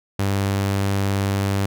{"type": "tone", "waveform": "sawtooth", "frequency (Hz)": 98.7, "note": "G2", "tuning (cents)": 12, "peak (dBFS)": -15, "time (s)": [0.19, 1.66], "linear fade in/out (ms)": 5, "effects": []}